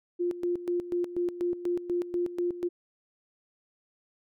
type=tone with tremolo; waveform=sine; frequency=351.1 Hz; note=F4; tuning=9 cents sharp; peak=-25 dBFS; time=0.19-2.69 s; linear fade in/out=20 ms; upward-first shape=square; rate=4.1 Hz; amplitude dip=75%; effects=none